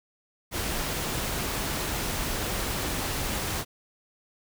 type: noise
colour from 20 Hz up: pink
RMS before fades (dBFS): -30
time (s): 0.51-3.65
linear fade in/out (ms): 50
effects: none